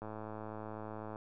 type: click train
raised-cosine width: 1 ms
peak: -30 dBFS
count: 124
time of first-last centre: 0.02-1.159 s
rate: 108 Hz
effects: none